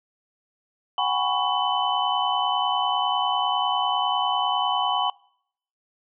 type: tone cluster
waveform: sine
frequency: 740 / 810 / 988 / 1110 / 3016 Hz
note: F#5 / G#5 / B5 / C#6 / F#7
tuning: 0 / -43 / 0 / +2 / +32 cents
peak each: -27 dBFS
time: 0.98-5.1 s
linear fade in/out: 2 ms
effects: noise-tail reverb RT60 0.7 s tail -25 dB re dry